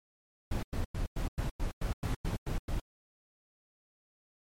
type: noise bursts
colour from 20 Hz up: brown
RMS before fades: -32 dBFS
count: 11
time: 0.51-2.8 s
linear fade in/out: 5 ms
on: 120 ms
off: 97 ms
effects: MP3 64 kbps